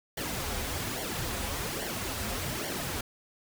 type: noise with flanger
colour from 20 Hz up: pink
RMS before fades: -34 dBFS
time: 0.17-3.01 s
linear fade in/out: 5 ms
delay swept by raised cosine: 0.78 to 6.78 ms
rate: 1.2 Hz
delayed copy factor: -0.7
effects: none